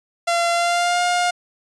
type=tone with pitch glide; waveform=sawtooth; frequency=685 to 709.6 Hz; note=F5 to F5; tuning=-34 to +27 cents; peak=-13 dBFS; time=0.27-1.31 s; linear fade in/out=10 ms; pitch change=+61 cents; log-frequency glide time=0.51-1.02 s; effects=resampled to 22050 Hz